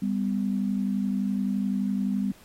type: tone pair together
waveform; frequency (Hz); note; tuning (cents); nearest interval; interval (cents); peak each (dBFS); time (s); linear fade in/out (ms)
sine; 198.31 / 250; G3 / B3; +20 / +21; major third; 401; -25 / -29; 0.02-2.32; 5
effects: pink hiss -55 dBFS RMS until 2.44 s + AAC 48 kbps